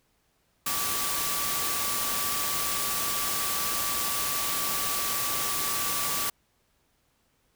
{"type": "tone in noise", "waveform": "sine", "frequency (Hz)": 1155, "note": "D6", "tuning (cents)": -29, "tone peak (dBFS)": -35, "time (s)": [0.66, 6.3], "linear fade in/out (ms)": 5, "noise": "white", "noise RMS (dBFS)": -29, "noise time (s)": [0.66, 6.3], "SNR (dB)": -9, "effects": ["pink hiss -70 dBFS RMS until 7.55 s"]}